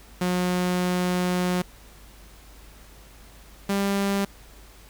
sawtooth tone pair in turn, 180 / 198.51 Hz, F#3 / G3, -47 / +22 cents, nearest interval major second, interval 169 cents, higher second, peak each -18 dBFS, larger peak neither, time 0.21-1.62 / 3.69-4.25 s, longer first, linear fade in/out 5 ms, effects added 50 Hz sine -48 dBFS peak until 4.89 s + pink hiss -51 dBFS RMS until 4.89 s

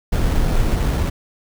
brown noise with sample-and-hold, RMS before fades -17 dBFS, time 0.12-1.1 s, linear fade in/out 10 ms, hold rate 4900 Hz, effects none

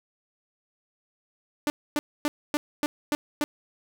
sawtooth tone bursts, 295.7 Hz, D4, 12 cents sharp, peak -19 dBFS, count 7, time 1.67-3.44 s, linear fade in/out 0 ms, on 30 ms, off 260 ms, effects none

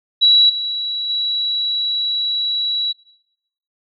sine tone with level steps, 3910 Hz, B7, 18 cents flat, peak -8 / -20 / -17 dBFS, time 0.21-2.93 s, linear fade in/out 20 ms, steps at 0.49 / 1.09 s, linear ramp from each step 10 ms, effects noise-tail reverb RT60 0.8 s tail -19 dB re dry

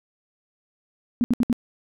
sine tone bursts, 240 Hz, B3, 49 cents flat, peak -16 dBFS, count 4, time 1.21-1.528 s, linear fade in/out 0 ms, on 30 ms, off 66 ms, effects none

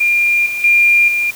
sine tone with level steps, 2400 Hz, D7, 37 cents sharp, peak -10 / -18 / -7 / -13 dBFS, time 0-1.31 s, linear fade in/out 10 ms, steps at 0.46 / 0.64 / 1.08 s, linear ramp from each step 2 ms, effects white hiss -34 dBFS RMS until 1.35 s

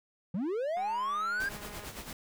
triangle linear sweep, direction up, 159.5 to 1630 Hz, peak -28 dBFS, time 0.34-1.49 s, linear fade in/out 5 ms
click train, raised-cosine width 0.5 ms, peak -35 dBFS, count 224, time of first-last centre 0.77-1.847 s, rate 207 Hz
pink noise with tremolo, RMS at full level -41 dBFS, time 1.4-2.13 s, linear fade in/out 2 ms, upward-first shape sine, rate 8.9 Hz, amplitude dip 60%
effects none

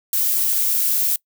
violet noise, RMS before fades -19 dBFS, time 0.13-1.16 s, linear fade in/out 2 ms, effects noise-tail reverb RT60 0.1 s tail -24 dB re dry

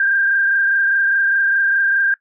sine tone with frequency modulation, 1591 Hz, G6, 25 cents sharp, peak -13 dBFS, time 0-2.14 s, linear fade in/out 2 ms, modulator 24.9 Hz, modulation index 1.4, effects noise-tail reverb RT60 0.1 s tail -19 dB re dry

